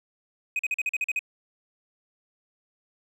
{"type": "tone bursts", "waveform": "triangle", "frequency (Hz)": 2512, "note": "D#7", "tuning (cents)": 16, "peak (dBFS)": -22, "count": 9, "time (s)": [0.56, 1.192], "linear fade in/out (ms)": 2, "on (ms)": 32, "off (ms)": 43, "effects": []}